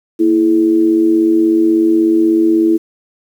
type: tone with amplitude modulation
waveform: sine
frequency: 329.6 Hz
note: E4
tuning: in tune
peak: -5 dBFS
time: 0.19-2.78 s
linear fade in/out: 20 ms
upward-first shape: sine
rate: 96.4 Hz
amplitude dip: 65%
effects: 7-bit